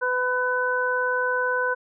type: harmonic tone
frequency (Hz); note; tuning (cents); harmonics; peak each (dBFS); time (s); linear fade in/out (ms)
501; B4; +25; 1 / 2 / 3; -26 / -27 / -24; 0.01-1.75; 20
effects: none